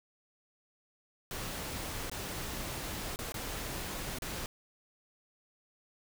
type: noise with dropouts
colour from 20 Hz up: pink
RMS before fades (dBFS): -39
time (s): 1.31-4.46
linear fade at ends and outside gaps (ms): 1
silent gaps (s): 2.098-2.115 / 3.16-3.189 / 3.321-3.342 / 4.186-4.221
effects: none